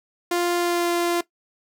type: tone with pitch glide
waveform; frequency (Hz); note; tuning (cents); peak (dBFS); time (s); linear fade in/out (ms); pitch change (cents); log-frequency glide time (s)
sawtooth; 349.2 to 345.6; F4 to F4; 0 to -18; -16; 0.31-1.21; 5; -18; 0.56-0.89
effects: noise-tail reverb RT60 0.1 s tail -17 dB re dry